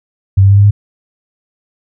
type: tone with pitch steps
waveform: sine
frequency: 96.9 / 98.31 / 99.74 / 101.19 / 102.66 Hz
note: G2 / G2 / G2 / G#2 / G#2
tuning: -20 / +5 / +30 / -45 / -20 cents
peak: -3 dBFS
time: 0.37-0.71 s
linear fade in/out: 10 ms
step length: 68 ms
effects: none